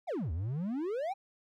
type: exponential two-way sweep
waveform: triangle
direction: down then up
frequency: 823 to 74.1 to 823 Hz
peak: -30 dBFS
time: 0.07-1.14 s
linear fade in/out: 20 ms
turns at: 0.32 s
effects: none

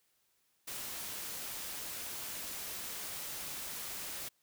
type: noise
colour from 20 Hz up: white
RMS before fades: -42 dBFS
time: 0.67-4.29 s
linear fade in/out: 10 ms
effects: white hiss -75 dBFS RMS until 4.42 s

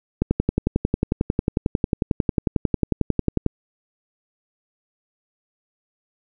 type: click train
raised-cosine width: 3 ms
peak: -5 dBFS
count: 37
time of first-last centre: 0.22-3.463 s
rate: 11.1 Hz
effects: none

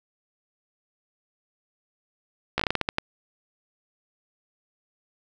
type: slowing click train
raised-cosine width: 0.3 ms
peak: -7 dBFS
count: 10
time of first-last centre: 2.58-2.984 s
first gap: 15 ms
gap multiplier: 1.26
effects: none

